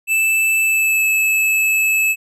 square tone with pitch glide, 2637 to 2605 Hz, E7 to E7, 0 to -21 cents, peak -14 dBFS, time 0.07-2.16 s, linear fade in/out 50 ms, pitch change -21 cents, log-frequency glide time 0.62-1.05 s, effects none

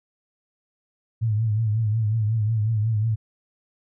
sine tone with vibrato, 109.4 Hz, A2, 9 cents flat, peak -19 dBFS, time 1.21-3.16 s, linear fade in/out 20 ms, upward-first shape triangle, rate 5.5 Hz, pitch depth 98 cents each way, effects none

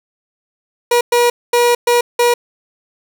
30% pulse tone bursts at uneven times, 480.6 Hz, B4, 47 cents flat, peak -7 dBFS, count 5, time 0.91-1.01 / 1.12-1.3 / 1.53-1.75 / 1.87-2.01 / 2.19-2.34 s, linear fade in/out 5 ms, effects none

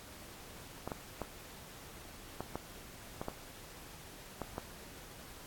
clicks, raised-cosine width 1 ms, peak -23 dBFS, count 9, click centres 0.876 / 0.918 / 1.217 / 2.406 / 2.556 / 3.215 / 3.284 / 4.417 / 4.581 s, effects pink hiss -52 dBFS RMS until 5.46 s + AAC 64 kbps

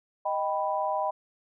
sine chord, Eb augmented, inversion none, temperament equal, 622.3 / 784 / 987.8 Hz, Eb5 / G5 / B5, 0 / 0 / 0 cents, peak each -30 dBFS, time 0.25-1.11 s, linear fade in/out 10 ms, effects none

